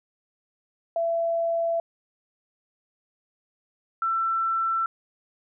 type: tone pair in turn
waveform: sine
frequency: 670 / 1340 Hz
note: E5 / E6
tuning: +28 / +28 cents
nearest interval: octave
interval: 1200 cents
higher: second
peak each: -22 dBFS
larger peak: neither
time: 0.96-1.8 / 4.02-4.86 s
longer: neither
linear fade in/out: 2 ms
effects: none